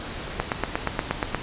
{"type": "click train", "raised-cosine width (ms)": 0.5, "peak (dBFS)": -7, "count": 9, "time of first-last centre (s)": [0.4, 1.347], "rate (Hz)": 8.45, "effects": ["pink hiss -34 dBFS RMS until 1.42 s", "resampled to 8000 Hz"]}